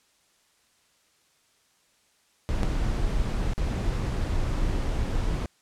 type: noise with dropouts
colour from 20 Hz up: brown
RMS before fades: -26 dBFS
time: 2.49-5.46 s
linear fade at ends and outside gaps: 0 ms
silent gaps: 2.627-2.632 / 3.535-3.579 s
effects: white hiss -65 dBFS RMS until 5.61 s + low-pass 9000 Hz 12 dB/octave